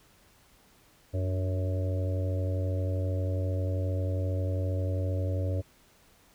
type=harmonic tone with a mistuned harmonic; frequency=92.5 Hz; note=F#2; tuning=in tune; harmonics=1 / 3 / 4 / 5 / 6 / 7; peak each=-27 / -39 / -46 / -42 / -38 / -45 dBFS; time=1.13-5.62 s; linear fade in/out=20 ms; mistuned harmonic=3; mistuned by=+61 cents; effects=pink hiss -61 dBFS RMS until 6.34 s